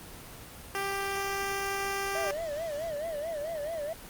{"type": "tone", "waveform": "10% pulse", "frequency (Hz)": 394.2, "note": "G4", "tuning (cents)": 10, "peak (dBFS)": -22, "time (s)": [0.75, 2.31], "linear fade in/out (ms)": 0}
{"type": "tone with vibrato", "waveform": "triangle", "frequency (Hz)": 622.3, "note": "D#5", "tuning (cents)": 0, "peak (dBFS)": -30, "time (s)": [2.15, 3.93], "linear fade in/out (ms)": 2, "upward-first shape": "sine", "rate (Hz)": 4.6, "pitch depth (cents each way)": 140}
{"effects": ["pink hiss -46 dBFS RMS until 4.09 s", "Opus 24 kbps"]}